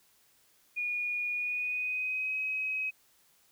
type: tone with pitch glide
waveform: sine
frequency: 2445 to 2539 Hz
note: D#7 to D#7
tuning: -31 to +34 cents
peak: -30 dBFS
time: 0.76-2.91 s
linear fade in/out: 20 ms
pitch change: +65 cents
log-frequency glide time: 1.32-2.36 s
effects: white hiss -66 dBFS RMS until 3.51 s